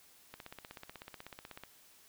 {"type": "click train", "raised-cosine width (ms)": 0.3, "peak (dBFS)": -30, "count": 22, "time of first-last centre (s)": [0.34, 1.636], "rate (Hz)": 16.2, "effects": ["white hiss -62 dBFS RMS until 2.08 s"]}